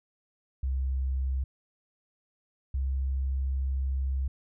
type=tone pair in turn; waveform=sine; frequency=65.9 / 66.7 Hz; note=C2 / C2; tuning=+13 / +34 cents; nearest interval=unison; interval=21 cents; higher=second; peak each=-26 / -26 dBFS; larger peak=neither; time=0.63-1.44 / 2.74-4.28 s; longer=second; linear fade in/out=5 ms; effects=none